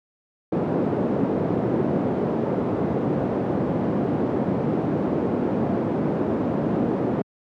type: band-pass noise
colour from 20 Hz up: pink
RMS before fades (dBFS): -23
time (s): 0.52-7.22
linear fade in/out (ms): 5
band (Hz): 170 to 480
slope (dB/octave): 12
effects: high-pass 100 Hz 12 dB/octave